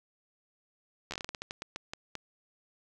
slowing click train, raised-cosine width 0.2 ms, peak -20 dBFS, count 15, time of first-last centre 1.11-2.153 s, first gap 12 ms, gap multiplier 1.25, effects none

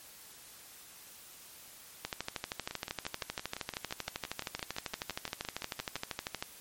two click trains, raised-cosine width 0.2 ms, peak -17 / -21 dBFS, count 57 / 20, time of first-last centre 2.05-6.425 / 2.71-5.963 s, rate 12.8 / 5.84 Hz, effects white hiss -53 dBFS RMS until 6.6 s + MP3 64 kbps

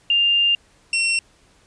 sine / sawtooth tone pair in turn, 2800 / 2720 Hz, F7 / F7, +4 / -46 cents, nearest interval minor second, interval 50 cents, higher first, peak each -14 dBFS, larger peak neither, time 0.1-0.55 / 0.93-1.19 s, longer first, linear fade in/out 2 ms, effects pink hiss -56 dBFS RMS until 1.66 s + resampled to 22050 Hz

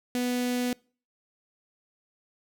sawtooth tone with notch filter, 246.9 Hz, B3, in tune, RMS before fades -28 dBFS, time 0.15-0.73 s, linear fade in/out 0 ms, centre 1100 Hz, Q 1.1, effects noise-tail reverb RT60 0.4 s tail -25 dB re dry

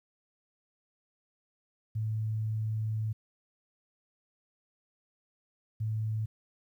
sine tone bursts at uneven times, 109.3 Hz, A2, 11 cents flat, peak -29 dBFS, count 2, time 1.95-3.13 / 5.8-6.26 s, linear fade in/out 10 ms, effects 11-bit

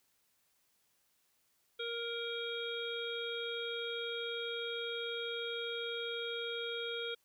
harmonic tone, 468.1 Hz, A#4, 7 cents sharp, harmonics 1 / 3 / 5 / 7 / 8, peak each -40 / -44 / -47 / -42 / -47 dBFS, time 1.79-7.15 s, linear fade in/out 10 ms, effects white hiss -75 dBFS RMS until 7.24 s

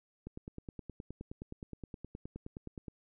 click train, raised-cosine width 3 ms, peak -30 dBFS, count 26, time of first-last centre 0.27-2.882 s, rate 9.57 Hz, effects none

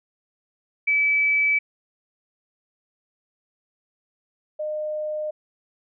sine tone pair in turn, 2300 / 610.3 Hz, D7 / D#5, -37 / -34 cents, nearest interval octave + major seventh, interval 2297 cents, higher first, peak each -17 / -25 dBFS, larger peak first, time 0.87-1.59 / 4.59-5.31 s, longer neither, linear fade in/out 10 ms, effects none

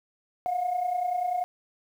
sine tone pair together, 693 / 723.2 Hz, F5 / F#5, -14 / -40 cents, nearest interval minor second, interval 74 cents, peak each -31 / -25 dBFS, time 0.46-1.44 s, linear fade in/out 0 ms, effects tanh soft clip ceiling -20 dBFS + 9-bit

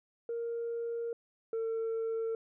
sine tone pair in turn, 466.2 / 451.4 Hz, A#4 / A4, 0 / +44 cents, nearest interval minor second, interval 56 cents, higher first, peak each -32 / -29 dBFS, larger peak second, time 0.29-1.13 / 1.53-2.35 s, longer first, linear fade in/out 2 ms, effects tanh soft clip ceiling -30 dBFS

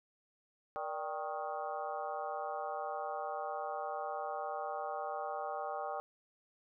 harmonic tone with a mistuned harmonic, 156.6 Hz, D#3, 11 cents sharp, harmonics 3 / 4 / 5 / 6 / 7 / 8 / 9, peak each -47 / -42 / -40 / -53 / -46 / -45 / -53 dBFS, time 0.76-6 s, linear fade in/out 0 ms, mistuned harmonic 4, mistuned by -99 cents, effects none

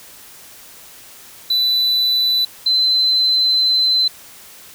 triangle / sine tone pair in turn, 3986 / 4056 Hz, B7 / B7, +15 / +45 cents, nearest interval unison, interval 30 cents, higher second, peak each -12 dBFS, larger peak neither, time 1.5-2.45 / 2.66-4.08 s, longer second, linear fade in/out 5 ms, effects white hiss -41 dBFS RMS until 4.74 s

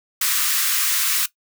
white high-pass noise, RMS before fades -20 dBFS, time 0.21-1.26 s, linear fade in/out 5 ms, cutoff 1100 Hz, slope 48 dB/octave, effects noise-tail reverb RT60 0.1 s tail -17 dB re dry

